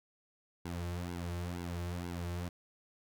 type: tone with flanger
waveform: sawtooth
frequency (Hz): 87.31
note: F2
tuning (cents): 0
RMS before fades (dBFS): -39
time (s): 0.65-2.49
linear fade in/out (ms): 5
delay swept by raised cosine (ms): 1.6 to 4.2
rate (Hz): 2.1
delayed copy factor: -1
effects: none